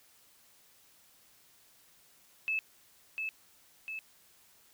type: tone with echo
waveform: sine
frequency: 2611 Hz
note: E7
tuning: 17 cents flat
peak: -29 dBFS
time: 2.48-2.59 s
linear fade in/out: 0 ms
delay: 700 ms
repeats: 2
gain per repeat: -4 dB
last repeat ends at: 3.99 s
effects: white hiss -63 dBFS RMS until 4.73 s